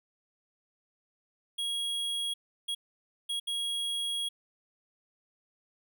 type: tone bursts at uneven times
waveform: square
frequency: 3300 Hz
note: G#7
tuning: 12 cents flat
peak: -31 dBFS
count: 4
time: 1.58-2.34 / 2.68-2.75 / 3.29-3.4 / 3.47-4.29 s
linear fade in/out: 10 ms
effects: none